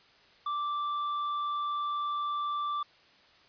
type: tone with tanh clipping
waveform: sine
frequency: 1172 Hz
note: D6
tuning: 4 cents flat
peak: -31 dBFS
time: 0.46-2.83 s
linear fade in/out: 5 ms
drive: 7 dB
effects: white hiss -60 dBFS RMS until 3.48 s + resampled to 11025 Hz